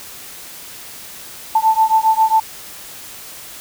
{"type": "beating tone pair", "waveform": "sine", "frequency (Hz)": [880, 887.4], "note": ["A5", "A5"], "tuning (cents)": [0, 14], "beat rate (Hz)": 7.4, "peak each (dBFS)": -14, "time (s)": [1.55, 2.4], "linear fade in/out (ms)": 5, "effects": ["white hiss -35 dBFS RMS until 3.6 s"]}